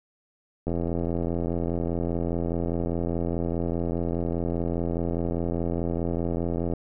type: click train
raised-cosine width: 2 ms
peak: -15 dBFS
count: 516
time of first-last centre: 0.67-6.736 s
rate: 84.9 Hz
effects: none